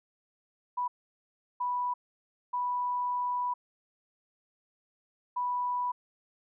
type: tone bursts at uneven times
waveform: sine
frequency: 985 Hz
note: B5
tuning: 5 cents flat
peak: -28 dBFS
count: 4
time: 0.77-0.88 / 1.6-1.94 / 2.53-3.54 / 5.36-5.92 s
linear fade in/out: 10 ms
effects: none